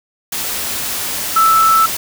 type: tone in noise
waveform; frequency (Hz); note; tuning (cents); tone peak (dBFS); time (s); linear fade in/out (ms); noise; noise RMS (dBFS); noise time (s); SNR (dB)
sine; 1318.5; E6; 0; -8; 1.36-1.86; 5; white; -21; 0.32-1.97; +10
effects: none